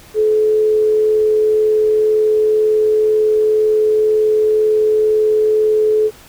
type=tone with amplitude modulation; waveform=sine; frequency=430 Hz; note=A4; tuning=40 cents flat; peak=-9 dBFS; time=0.14-6.11 s; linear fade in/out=50 ms; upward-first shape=sine; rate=82 Hz; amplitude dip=25%; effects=pink hiss -42 dBFS RMS until 6.28 s